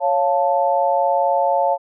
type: chord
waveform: sine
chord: Db augmented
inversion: none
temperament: equal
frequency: 554.4 / 698.5 / 880 Hz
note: Db5 / F5 / A5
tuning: 0 / 0 / 0 cents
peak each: -19 dBFS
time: 0-1.78 s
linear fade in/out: 50 ms
effects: none